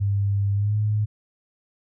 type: tone with pitch glide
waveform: sine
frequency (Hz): 100 to 105.95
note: G2 to G#2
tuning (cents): +35 to +35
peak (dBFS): -19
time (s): 0-1.06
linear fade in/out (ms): 20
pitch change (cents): +100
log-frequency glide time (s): 0.54-0.76
effects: none